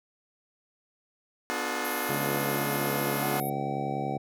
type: chord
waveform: 10% pulse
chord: B diminished seventh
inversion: none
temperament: just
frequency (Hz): 246.9 / 296.3 / 355.6 / 426.7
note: B3 / D4 / F4 / Ab4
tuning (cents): 0 / +15 / +31 / +47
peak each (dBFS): -27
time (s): 1.5-3.4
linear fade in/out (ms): 0
type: band-pass noise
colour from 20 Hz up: pink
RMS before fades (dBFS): -39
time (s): 1.84-3.5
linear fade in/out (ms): 10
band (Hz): 11000 to 13000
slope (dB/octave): 96
type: harmonic tone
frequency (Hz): 70.3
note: C#2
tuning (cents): +25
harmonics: 2 / 3 / 4 / 5 / 6 / 7 / 8 / 9 / 10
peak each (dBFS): -35 / -37 / -38 / -39 / -40 / -40 / -41 / -42 / -42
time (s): 2.09-4.18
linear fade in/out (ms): 5
type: tone with pitch glide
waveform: triangle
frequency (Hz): 748 to 767.3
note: F#5 to G5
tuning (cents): +19 to -37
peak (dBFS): -31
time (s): 3.22-4.18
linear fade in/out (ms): 20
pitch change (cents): +44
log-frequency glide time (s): 3.43-3.52
effects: none